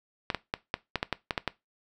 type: clicks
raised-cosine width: 0.3 ms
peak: -11 dBFS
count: 10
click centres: 0.302 / 0.347 / 0.539 / 0.741 / 0.957 / 1.029 / 1.127 / 1.308 / 1.378 / 1.477 s
effects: noise-tail reverb RT60 0.2 s tail -19 dB re dry